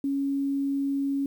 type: tone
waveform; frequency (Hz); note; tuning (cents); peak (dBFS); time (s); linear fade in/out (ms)
sine; 277.2; C#4; 0; -24; 0.04-1.26; 2
effects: 9-bit